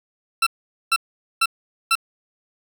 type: tone bursts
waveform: 20% pulse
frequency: 1342 Hz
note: E6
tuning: 31 cents sharp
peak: -10 dBFS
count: 4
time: 0.42-1.954 s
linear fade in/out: 5 ms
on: 46 ms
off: 450 ms
effects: none